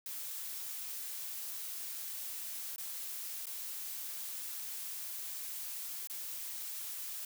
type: noise with dropouts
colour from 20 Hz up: blue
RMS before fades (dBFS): -42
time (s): 0.06-7.25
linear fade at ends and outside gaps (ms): 2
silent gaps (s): 2.761-2.781 / 3.457-3.467 / 6.073-6.098
effects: none